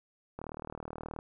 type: click train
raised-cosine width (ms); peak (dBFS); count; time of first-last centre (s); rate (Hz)
1; -26; 32; 0.39-1.189; 38.8
effects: none